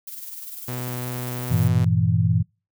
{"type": "noise with tremolo", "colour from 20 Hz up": "violet", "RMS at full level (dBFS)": -34, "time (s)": [0.07, 1.68], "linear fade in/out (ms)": 5, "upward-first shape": "sine", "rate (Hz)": 20, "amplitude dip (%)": 50}
{"type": "tone", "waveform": "sawtooth", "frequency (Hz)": 124.2, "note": "B2", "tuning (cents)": 10, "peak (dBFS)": -24, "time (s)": [0.68, 1.85], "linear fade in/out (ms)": 5}
{"type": "chord", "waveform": "sine", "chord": "E diminished", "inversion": "first", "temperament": "equal with one note detuned", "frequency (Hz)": [98, 116.54, 163.11], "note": ["G2", "Bb2", "E3"], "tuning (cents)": [0, 0, -18], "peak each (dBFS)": -21, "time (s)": [1.5, 2.43], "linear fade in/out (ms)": 20}
{"effects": ["noise-tail reverb RT60 0.3 s tail -25 dB re dry"]}